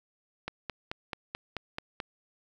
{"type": "click train", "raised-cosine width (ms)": 0.3, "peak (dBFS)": -18, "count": 8, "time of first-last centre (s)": [0.48, 2.002], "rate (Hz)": 4.6, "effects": ["9-bit"]}